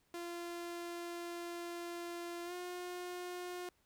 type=tone with pitch glide; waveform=sawtooth; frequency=344.8 to 357.6 Hz; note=F4 to F4; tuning=-22 to +41 cents; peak=-38 dBFS; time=0.14-3.69 s; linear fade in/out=2 ms; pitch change=+63 cents; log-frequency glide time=2.45-2.53 s; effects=pink hiss -75 dBFS RMS until 3.85 s